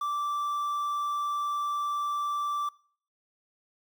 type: tone with quantisation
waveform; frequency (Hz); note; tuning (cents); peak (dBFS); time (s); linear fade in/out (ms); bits
triangle; 1169; D6; -8; -26; 0.01-2.69; 5; 9
effects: noise-tail reverb RT60 0.5 s tail -21 dB re dry